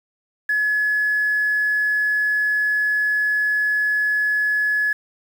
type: tone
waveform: sine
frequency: 1700 Hz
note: G#6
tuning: 40 cents sharp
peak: -16 dBFS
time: 0.49-4.93 s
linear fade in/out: 5 ms
effects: tanh soft clip ceiling -12 dBFS + 7-bit